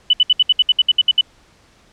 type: tone bursts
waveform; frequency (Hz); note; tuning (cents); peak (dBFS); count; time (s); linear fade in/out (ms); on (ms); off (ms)
sine; 2984; F#7; +14; -8; 12; 0.1-1.211; 5; 33; 65
effects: pink hiss -52 dBFS RMS until 1.92 s + low-pass 7000 Hz 12 dB/octave